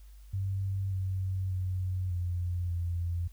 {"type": "tone with pitch steps", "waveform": "sine", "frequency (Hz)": [96.9, 94.4, 92.4, 88.4, 86.4], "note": ["G2", "F#2", "F#2", "F2", "F2"], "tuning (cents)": [-20, 35, -2, 22, -18], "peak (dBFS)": -29, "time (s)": [0.33, 3.28], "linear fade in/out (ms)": 10, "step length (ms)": 590, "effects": ["added 50 Hz sine -48 dBFS peak until 3.32 s", "white hiss -66 dBFS RMS until 3.32 s"]}